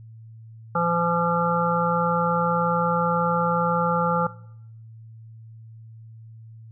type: harmonic tone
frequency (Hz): 170.9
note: F3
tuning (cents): -37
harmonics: 1 / 3 / 5 / 7 / 8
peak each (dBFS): -26 / -26 / -26 / -26 / -26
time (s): 0.75-4.27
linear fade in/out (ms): 5
effects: noise-tail reverb RT60 0.7 s tail -19 dB re dry + added 112 Hz sine -41 dBFS peak until 6.71 s